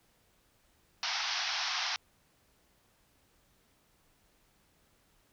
white band-pass noise, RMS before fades -34 dBFS, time 1.03-1.96 s, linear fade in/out 0 ms, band 680 to 5800 Hz, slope 96 dB/octave, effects pink hiss -69 dBFS RMS until 5.32 s

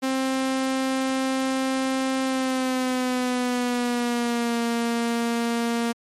sawtooth tone with pitch glide, 264 to 233.8 Hz, C4 to A#3, +16 to +5 cents, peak -18 dBFS, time 0.02-5.93 s, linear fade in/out 20 ms, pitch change -211 cents, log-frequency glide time 2.23-4.6 s, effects low-pass 11000 Hz 12 dB/octave + MP3 64 kbps

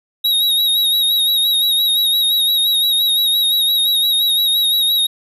square tone with vibrato, 3801 Hz, A#7, 33 cents sharp, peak -13 dBFS, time 0.24-5.07 s, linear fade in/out 10 ms, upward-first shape sine, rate 5.8 Hz, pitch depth 46 cents each way, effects none

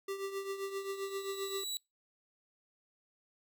square tone with tremolo, 392 Hz, G4, in tune, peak -35 dBFS, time 0.08-1.64 s, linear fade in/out 5 ms, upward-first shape triangle, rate 7.6 Hz, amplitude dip 70%
25% pulse tone with exponential growth, 3923 Hz, B7, 12 cents flat, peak -31 dBFS, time 0.2-1.77 s, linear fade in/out 0 ms, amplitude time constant 340 ms
effects noise-tail reverb RT60 0.2 s tail -24 dB re dry

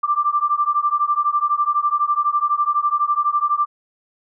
sine beating tone pair, 1174.7 / 1186.7 Hz, D6 / D6, 0 / +18 cents, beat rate 12 Hz, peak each -19 dBFS, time 0.03-3.66 s, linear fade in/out 10 ms, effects none

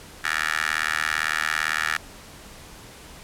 15% pulse tone with high-pass filter, 77.78 Hz, D#2, in tune, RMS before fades -25 dBFS, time 0.24-1.97 s, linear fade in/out 5 ms, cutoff 1600 Hz, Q 4.4, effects pink hiss -44 dBFS RMS until 3.23 s + low-pass 12000 Hz 12 dB/octave

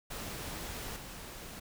pink noise with level steps, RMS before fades -41 / -46 dBFS, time 0.1-1.6 s, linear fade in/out 10 ms, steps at 0.96 s, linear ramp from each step 5 ms, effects none

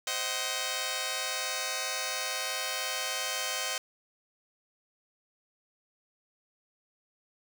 5% pulse chord, C diminished, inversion none, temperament just, 523.3 / 627.9 / 753.5 Hz, C5 / Eb5 / Gb5, 0 / +16 / +31 cents, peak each -24 dBFS, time 0.07-3.78 s, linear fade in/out 2 ms, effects none

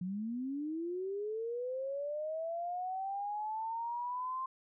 sine linear sweep, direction up, 174.61 to 1054 Hz, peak -35 dBFS, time 0.01-4.46 s, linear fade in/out 5 ms, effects none

